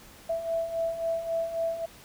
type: beating tone pair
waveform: sine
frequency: 659.3 / 663 Hz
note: E5 / E5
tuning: 0 / +10 cents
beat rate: 3.7 Hz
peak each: -34 / -28 dBFS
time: 0.29-1.86 s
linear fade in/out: 10 ms
effects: pink hiss -51 dBFS RMS until 2.04 s